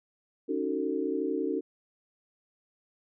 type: chord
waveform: sine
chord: D# half-diminished seventh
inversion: third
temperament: just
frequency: 280 / 311.1 / 373.4 / 448 Hz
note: C#4 / D#4 / F#4 / A4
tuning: +18 / 0 / +16 / +31 cents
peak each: -33 dBFS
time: 0.48-1.61 s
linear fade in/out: 20 ms
effects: none